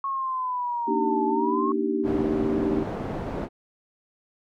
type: exponential two-way sweep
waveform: sine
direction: down then up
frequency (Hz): 1100 to 865 to 1100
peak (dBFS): -25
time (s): 0.04-1.72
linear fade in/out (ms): 2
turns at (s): 1.26
type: chord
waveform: sine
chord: Eb major seventh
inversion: second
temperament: just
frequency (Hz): 233.3 / 291.7 / 311.1 / 388.9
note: Bb3 / D4 / Eb4 / G4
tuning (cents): +2 / -12 / 0 / -14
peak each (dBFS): -29 / -29 / -28 / -26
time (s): 0.87-2.84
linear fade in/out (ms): 20
type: low-pass noise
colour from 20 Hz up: white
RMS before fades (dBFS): -31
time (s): 2.03-3.49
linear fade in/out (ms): 50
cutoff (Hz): 520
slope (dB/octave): 12
effects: none